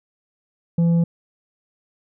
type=tone with tanh clipping; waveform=sine; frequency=168.8 Hz; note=E3; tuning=41 cents sharp; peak=-15 dBFS; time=0.78-1.04 s; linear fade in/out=5 ms; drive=5 dB; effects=none